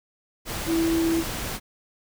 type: tone in noise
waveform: sine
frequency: 329.6 Hz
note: E4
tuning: in tune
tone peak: -20 dBFS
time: 0.66-1.24 s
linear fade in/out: 50 ms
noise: pink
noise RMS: -31 dBFS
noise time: 0.45-1.6 s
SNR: +8 dB
effects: none